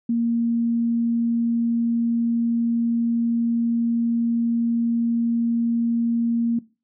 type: tone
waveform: sine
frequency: 233.1 Hz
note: A#3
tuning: in tune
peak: -18 dBFS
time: 0.09-6.59 s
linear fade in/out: 5 ms
effects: noise-tail reverb RT60 0.3 s tail -19 dB re dry